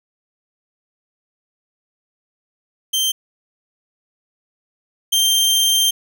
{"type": "tone pair in turn", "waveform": "sawtooth", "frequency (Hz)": [3136, 3158], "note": ["G7", "G7"], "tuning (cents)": [0, 12], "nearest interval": "unison", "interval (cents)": 12, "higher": "second", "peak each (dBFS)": [-13, -10], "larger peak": "second", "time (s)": [[2.93, 3.12], [5.12, 5.91]], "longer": "second", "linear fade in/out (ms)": 10, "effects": []}